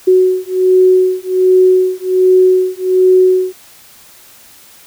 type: beating tone pair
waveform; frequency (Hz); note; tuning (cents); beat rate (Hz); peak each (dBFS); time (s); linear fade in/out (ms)
sine; 370 / 371.3; F#4 / F#4; 0 / +6; 1.3; -10; 0.07-3.53; 10
effects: white hiss -41 dBFS RMS until 4.86 s